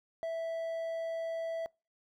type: tone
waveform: triangle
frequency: 658 Hz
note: E5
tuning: 3 cents flat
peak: -31 dBFS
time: 0.23-1.66 s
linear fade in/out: 0 ms
effects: noise-tail reverb RT60 0.3 s tail -26 dB re dry